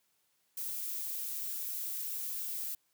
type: noise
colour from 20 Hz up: violet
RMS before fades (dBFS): -38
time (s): 0.57-2.75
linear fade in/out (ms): 5
effects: white hiss -75 dBFS RMS until 2.93 s + high-pass 80 Hz 12 dB/octave